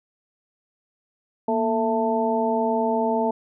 harmonic tone with a mistuned harmonic, 221.9 Hz, A3, 15 cents sharp, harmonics 1 / 2 / 3 / 4, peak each -25 / -25 / -25 / -25 dBFS, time 1.48-3.31 s, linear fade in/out 5 ms, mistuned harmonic 1, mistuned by +98 cents, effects none

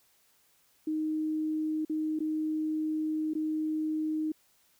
sine tone with dropouts, 311.1 Hz, D#4, in tune, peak -28 dBFS, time 0.87-4.32 s, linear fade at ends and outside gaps 5 ms, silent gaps 1.85-1.896 / 2.191-2.203 / 3.336-3.351 s, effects white hiss -67 dBFS RMS until 4.79 s

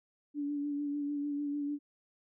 sine tone with vibrato, 289 Hz, D4, 28 cents flat, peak -32 dBFS, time 0.34-1.79 s, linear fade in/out 50 ms, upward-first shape sine, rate 6.7 Hz, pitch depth 24 cents each way, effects none

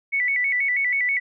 sine tone with vibrato, 2093 Hz, C7, in tune, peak -19 dBFS, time 0.12-1.2 s, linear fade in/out 20 ms, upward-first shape square, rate 6.2 Hz, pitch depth 98 cents each way, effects none

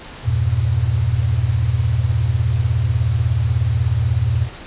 sine chord, E diminished, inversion none, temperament just, 82.41 / 98.89 / 118.67 Hz, E2 / G2 / Bb2, 0 / +16 / +31 cents, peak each -20 / -21 / -17 dBFS, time 0.23-4.49 s, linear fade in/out 50 ms, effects pink hiss -36 dBFS RMS until 4.66 s + resampled to 8000 Hz

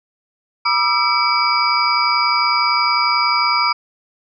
sine tone cluster, 965 / 1202 / 1333 / 2296 / 4858 Hz, B5 / D6 / E6 / D7 / D#8, -40 / +40 / +19 / -40 / -42 cents, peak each -20 dBFS, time 0.65-3.73 s, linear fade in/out 10 ms, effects none

